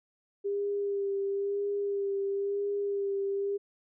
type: tone with vibrato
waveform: sine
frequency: 400 Hz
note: G4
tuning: 35 cents sharp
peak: -28 dBFS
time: 0.44-3.58 s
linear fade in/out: 20 ms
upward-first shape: sine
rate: 0.99 Hz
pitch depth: 22 cents each way
effects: none